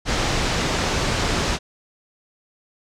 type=low-pass noise; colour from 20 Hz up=pink; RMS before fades=-22 dBFS; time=0.05-1.59 s; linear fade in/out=50 ms; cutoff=6900 Hz; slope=24 dB/octave; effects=none